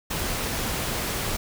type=noise; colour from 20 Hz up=pink; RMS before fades=-28 dBFS; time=0.1-1.37 s; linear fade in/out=10 ms; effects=none